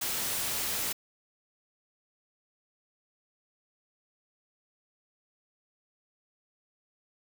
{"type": "noise", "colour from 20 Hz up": "white", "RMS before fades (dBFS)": -32, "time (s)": [0.01, 0.93], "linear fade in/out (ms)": 10, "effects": []}